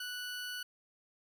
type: tone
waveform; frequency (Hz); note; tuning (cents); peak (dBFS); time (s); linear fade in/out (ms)
20% pulse; 1480; F#6; 0; -34; 0-0.63; 5
effects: none